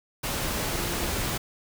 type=tone in noise; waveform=sine; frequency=345.9 Hz; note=F4; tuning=17 cents flat; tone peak=-38 dBFS; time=0.72-1.07 s; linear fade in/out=10 ms; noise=pink; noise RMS=-29 dBFS; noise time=0.23-1.38 s; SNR=-12 dB; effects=none